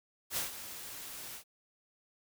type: noise with ADSR envelope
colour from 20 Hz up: white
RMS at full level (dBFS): -33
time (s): 0.3-1.44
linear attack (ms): 70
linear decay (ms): 130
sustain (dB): -12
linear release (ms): 84
effects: none